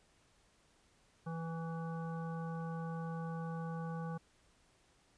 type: harmonic tone with a mistuned harmonic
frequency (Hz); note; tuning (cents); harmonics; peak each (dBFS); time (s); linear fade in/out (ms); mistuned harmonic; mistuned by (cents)
164.81; E3; 0; 1 / 3 / 5 / 7 / 9; -39 / -48 / -49 / -51 / -55; 1.26-4.18; 10; 7; -20
effects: pink hiss -70 dBFS RMS until 5.17 s + resampled to 22050 Hz